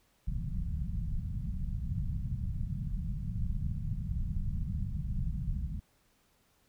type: low-pass noise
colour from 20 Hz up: pink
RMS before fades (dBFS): -34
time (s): 0.27-5.8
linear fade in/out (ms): 10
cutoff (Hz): 190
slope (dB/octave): 48
effects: pink hiss -70 dBFS RMS until 6.68 s